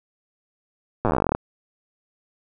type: slowing click train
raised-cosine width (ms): 1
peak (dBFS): -7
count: 19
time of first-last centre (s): 1.05-1.35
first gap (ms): 8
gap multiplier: 1.08
effects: none